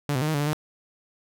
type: tone with pitch steps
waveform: sawtooth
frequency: 145.2 / 127.7 / 152.2 / 157.2 / 143.7 / 146.7 / 152.2 Hz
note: D3 / C3 / D#3 / D#3 / D3 / D3 / D#3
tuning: -19 / -42 / -38 / +18 / -37 / -2 / -38 cents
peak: -19 dBFS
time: 0.09-0.531 s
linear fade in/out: 0 ms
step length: 63 ms
effects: none